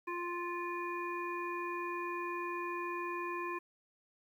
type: harmonic tone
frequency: 349.2 Hz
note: F4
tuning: in tune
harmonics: 1 / 3 / 5 / 7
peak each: -40 / -39 / -46 / -45 dBFS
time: 0.07-3.59 s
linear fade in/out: 10 ms
effects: 11-bit